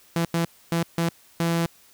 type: tone bursts at uneven times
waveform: sawtooth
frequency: 167.8 Hz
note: E3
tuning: 31 cents sharp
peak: -17 dBFS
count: 5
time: 0.16-0.25 / 0.34-0.45 / 0.72-0.83 / 0.98-1.09 / 1.4-1.66 s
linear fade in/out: 2 ms
effects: white hiss -55 dBFS RMS until 1.93 s